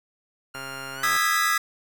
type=tone with pitch glide; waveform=sawtooth; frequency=1400 to 1598.9 Hz; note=F6 to G6; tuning=+4 to +34 cents; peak=-32 dBFS; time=0.54-1.37 s; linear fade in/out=10 ms; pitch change=+230 cents; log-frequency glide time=0.94-1.09 s
type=click train; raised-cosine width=0.5 ms; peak=-23 dBFS; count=84; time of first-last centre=0.55-1.165 s; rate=135 Hz
type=chord; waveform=45% pulse; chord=E major seventh; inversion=third; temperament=equal with one note detuned; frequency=1229.5 / 1318.5 / 1661.2 / 1975.5 Hz; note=D#6 / E6 / G#6 / B6; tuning=-21 / 0 / 0 / 0 cents; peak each=-26 dBFS; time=1.03-1.58 s; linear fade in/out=5 ms
effects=none